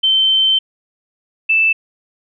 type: tone pair in turn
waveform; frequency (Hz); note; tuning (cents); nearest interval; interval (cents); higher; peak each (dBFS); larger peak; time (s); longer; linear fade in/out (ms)
sine; 3096 / 2642; G7 / E7; -22 / +3; minor third; 275; first; -10; neither; 0.03-0.59 / 1.49-1.73; first; 10
effects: none